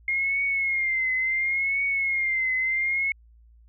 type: tone with vibrato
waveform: sine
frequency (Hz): 2132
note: C7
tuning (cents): +32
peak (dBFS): -22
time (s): 0.08-3.12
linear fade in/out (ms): 2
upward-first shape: triangle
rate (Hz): 0.71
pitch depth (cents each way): 83
effects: added 57 Hz sine -51 dBFS peak until 3.68 s